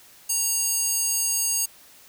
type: tone with high-pass filter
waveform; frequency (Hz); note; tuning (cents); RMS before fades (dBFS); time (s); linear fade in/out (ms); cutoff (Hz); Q
square; 932.3; A#5; 0; -24; 0.29-1.66; 10; 7300; 2
effects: white hiss -51 dBFS RMS until 2.08 s